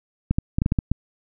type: clicks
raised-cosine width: 5 ms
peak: -7 dBFS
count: 8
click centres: 0.31 / 0.385 / 0.585 / 0.619 / 0.661 / 0.721 / 0.788 / 0.916 s
effects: none